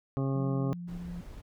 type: harmonic tone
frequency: 135.5 Hz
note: C#3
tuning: 39 cents flat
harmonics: 1 / 2 / 3 / 4 / 5 / 6 / 8 / 9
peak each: -29 / -33 / -38 / -41 / -46 / -48 / -46 / -49 dBFS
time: 0.17-0.73 s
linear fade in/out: 0 ms
type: tone with pitch glide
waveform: sine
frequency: 181.3 to 174.32 Hz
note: F#3 to F3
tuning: -35 to -3 cents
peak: -37 dBFS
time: 0.35-1.21 s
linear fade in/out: 5 ms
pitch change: -68 cents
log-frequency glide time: 0.51-0.78 s
type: noise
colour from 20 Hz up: brown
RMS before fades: -45 dBFS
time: 0.87-1.42 s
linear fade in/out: 20 ms
effects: none